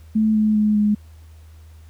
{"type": "tone with pitch steps", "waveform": "sine", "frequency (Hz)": [217.5, 214.6, 211.8, 209], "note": ["A3", "A3", "G#3", "G#3"], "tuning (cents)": [-20, -43, 34, 11], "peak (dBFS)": -14, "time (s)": [0.15, 0.95], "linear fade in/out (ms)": 10, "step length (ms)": 200, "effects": ["added 79 Hz sine -41 dBFS peak until 1.89 s", "pink hiss -57 dBFS RMS until 1.89 s"]}